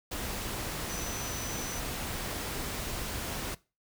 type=tone in noise; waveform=sine; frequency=5990 Hz; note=F#8; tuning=20 cents sharp; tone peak=-40 dBFS; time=0.89-1.8 s; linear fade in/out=10 ms; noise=pink; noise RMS=-36 dBFS; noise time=0.11-3.55 s; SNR=-7 dB; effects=noise-tail reverb RT60 0.3 s tail -21 dB re dry